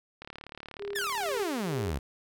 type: click train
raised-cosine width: 0.3 ms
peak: -26 dBFS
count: 45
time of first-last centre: 0.22-1.425 s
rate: 36.5 Hz
type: tone with tremolo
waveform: sine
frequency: 403.9 Hz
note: G#4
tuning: 48 cents flat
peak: -33 dBFS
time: 0.79-1.92 s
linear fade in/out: 20 ms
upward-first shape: sine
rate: 2.2 Hz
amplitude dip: 80%
type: exponential sweep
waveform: sawtooth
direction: down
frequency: 1850 to 62 Hz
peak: -26 dBFS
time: 0.95-1.99 s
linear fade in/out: 10 ms
effects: none